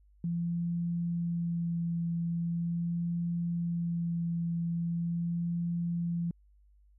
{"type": "tone with vibrato", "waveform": "sine", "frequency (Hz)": 170, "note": "F3", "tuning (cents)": -46, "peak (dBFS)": -29, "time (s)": [0.24, 6.31], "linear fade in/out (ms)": 2, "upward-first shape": "sine", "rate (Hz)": 0.41, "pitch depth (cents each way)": 12, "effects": ["added 50 Hz sine -59 dBFS peak until 6.98 s"]}